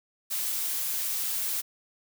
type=noise; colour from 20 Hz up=blue; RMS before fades=-30 dBFS; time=0.3-1.62 s; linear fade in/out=20 ms; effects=none